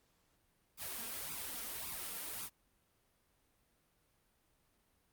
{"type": "noise with flanger", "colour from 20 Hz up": "white", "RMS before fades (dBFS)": -43, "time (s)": [0.77, 2.5], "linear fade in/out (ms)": 50, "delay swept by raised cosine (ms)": [0.81, 4.41], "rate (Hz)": 1.8, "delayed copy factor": 0.75, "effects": ["pink hiss -75 dBFS RMS until 5.12 s", "Opus 48 kbps"]}